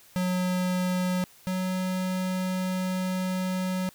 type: tone pair in turn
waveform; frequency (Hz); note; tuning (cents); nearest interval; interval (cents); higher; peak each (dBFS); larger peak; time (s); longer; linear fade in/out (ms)
square; 182.3 / 185.17; F#3 / F#3; -25 / +2; unison; 27; second; -25 / -27; first; 0.16-1.24 / 1.47-3.89; second; 0
effects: white hiss -55 dBFS RMS until 3.94 s